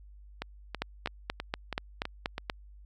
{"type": "two click trains", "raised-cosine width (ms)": 0.3, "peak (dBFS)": [-14, -18], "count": [8, 7], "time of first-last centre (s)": [[0.82, 2.499], [0.42, 2.381]], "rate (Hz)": [4.17, 3.06], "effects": ["added 50 Hz sine -49 dBFS peak until 2.85 s"]}